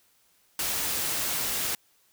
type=noise; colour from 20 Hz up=white; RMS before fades=-29 dBFS; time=0.59-1.75 s; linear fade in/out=2 ms; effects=white hiss -65 dBFS RMS until 2.12 s